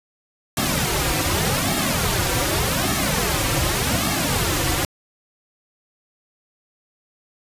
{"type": "noise with flanger", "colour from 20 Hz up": "pink", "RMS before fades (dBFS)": -21, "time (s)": [0.57, 4.85], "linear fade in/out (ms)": 2, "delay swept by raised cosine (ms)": [2, 4.8], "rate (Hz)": 0.85, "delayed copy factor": -0.85, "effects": ["resampled to 32000 Hz"]}